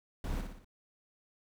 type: noise with echo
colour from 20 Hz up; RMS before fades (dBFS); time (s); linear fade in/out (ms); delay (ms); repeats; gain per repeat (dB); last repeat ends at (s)
brown; -36; 0.24-0.41; 2; 59; 4; -5; 0.646
effects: none